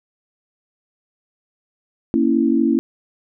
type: chord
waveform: sine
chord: A# diminished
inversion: none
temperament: equal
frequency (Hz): 233.1 / 277.2 / 329.6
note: A#3 / C#4 / E4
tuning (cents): 0 / 0 / 0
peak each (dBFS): -18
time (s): 2.14-2.79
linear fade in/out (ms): 0
effects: none